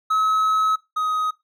triangle tone pair in turn, 1285 / 1257.8 Hz, E6 / D#6, -45 / +18 cents, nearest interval unison, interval 37 cents, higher first, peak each -15 / -18 dBFS, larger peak first, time 0.1-0.76 / 0.96-1.31 s, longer first, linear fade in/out 10 ms, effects noise-tail reverb RT60 0.2 s tail -19 dB re dry

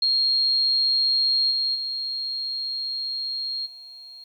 sine tone with level steps, 4245 Hz, C8, 24 cents sharp, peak -18 / -21 / -26 / -40 dBFS, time 0.02-4.24 s, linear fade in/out 5 ms, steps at 1.5 / 1.74 / 3.65 s, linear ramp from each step 20 ms, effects 10-bit

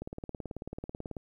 click train, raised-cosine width 2 ms, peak -25 dBFS, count 22, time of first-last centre 0.02-1.168 s, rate 18.3 Hz, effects 11-bit

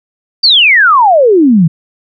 sine exponential sweep, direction down, 4760 to 152 Hz, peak -3 dBFS, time 0.43-1.68 s, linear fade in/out 10 ms, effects none

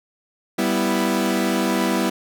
sawtooth chord, E minor, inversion first, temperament equal, 196 / 246.9 / 329.6 Hz, G3 / B3 / E4, 0 / 0 / 0 cents, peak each -19 dBFS, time 0.58-2.1 s, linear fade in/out 10 ms, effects none

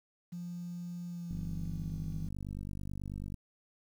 sine tone with pitch glide, 174.6 to 161.04 Hz, F3 to E3, 0 to -40 cents, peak -38 dBFS, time 0.32-2.29 s, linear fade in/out 10 ms, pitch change -140 cents, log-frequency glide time 1.08-1.99 s
click train, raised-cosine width 5 ms, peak -29 dBFS, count 101, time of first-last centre 1.31-3.343 s, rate 49.2 Hz
effects 10-bit

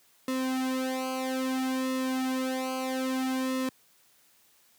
sawtooth tone with flanger, 260 Hz, C4, 11 cents flat, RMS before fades -30 dBFS, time 0.28-3.69 s, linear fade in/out 2 ms, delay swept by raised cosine 1.3 to 3.3 ms, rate 0.61 Hz, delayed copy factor -0.9, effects white hiss -63 dBFS RMS until 4.78 s + high-pass 100 Hz 12 dB/octave

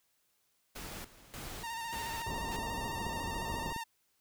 pink noise with tremolo, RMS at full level -44 dBFS, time 0.75-2.57 s, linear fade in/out 10 ms, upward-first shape square, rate 1.7 Hz, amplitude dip 80%
sawtooth tone with vibrato, 919 Hz, A#5, 25 cents flat, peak -34 dBFS, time 1.63-3.84 s, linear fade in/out 10 ms, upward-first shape square, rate 14 Hz, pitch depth 29 cents each way
pink low-pass noise, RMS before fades -41 dBFS, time 2.26-3.73 s, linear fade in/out 5 ms, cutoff 1200 Hz, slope 96 dB/octave
clicks, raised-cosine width 3 ms, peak -29 dBFS, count 9, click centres 2.588 / 3.015 / 3.067 / 3.174 / 3.277 / 3.5 / 3.542 / 3.662 / 3.763 s
effects white hiss -75 dBFS RMS until 4.2 s

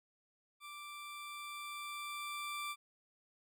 20% pulse tone with level ramp, 1174.7 Hz, D6, in tune, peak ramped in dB -43 to -34 dBFS, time 0.6-2.76 s, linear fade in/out 50 ms, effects none

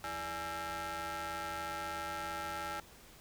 sawtooth ring-modulated tone, 253 Hz, B3, 42 cents sharp, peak -31 dBFS, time 0.04-2.8 s, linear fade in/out 0 ms, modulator 1090 Hz, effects pink hiss -57 dBFS RMS until 3.2 s

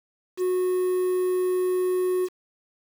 triangle tone with quantisation, 366.1 Hz, F#4, 18 cents flat, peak -19 dBFS, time 0.37-2.29 s, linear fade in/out 50 ms, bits 7, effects none

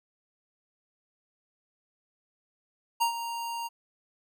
square tone with ADSR envelope, 932.3 Hz, A#5, in tune, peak -22 dBFS, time 3-3.69 s, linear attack 19 ms, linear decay 100 ms, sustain -11 dB, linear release 27 ms, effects none

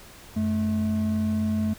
triangle tone pair together, 92.39 / 216.1 Hz, F#2 / A3, -2 / -31 cents, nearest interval octave + minor third, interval 1471 cents, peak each -27 / -21 dBFS, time 0.36-1.74 s, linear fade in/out 10 ms, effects pink hiss -47 dBFS RMS until 1.78 s

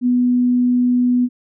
sine tone, 246.9 Hz, B3, in tune, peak -12 dBFS, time 0.01-1.29 s, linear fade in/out 50 ms, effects none

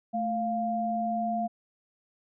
sine tone pair together, 220 / 698.5 Hz, A3 / F5, 0 / 0 cents, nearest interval octave + minor sixth, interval 2000 cents, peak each -31 / -28 dBFS, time 0.13-1.48 s, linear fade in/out 20 ms, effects none

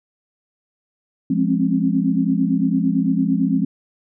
sine chord, Db major seventh, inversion first, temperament equal with one note detuned, 174.61 / 207.7 / 261.6 / 270.5 Hz, F3 / Ab3 / C4 / Db4, 0 / 0 / 0 / -42 cents, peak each -21 dBFS, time 1.3-3.65 s, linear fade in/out 5 ms, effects none

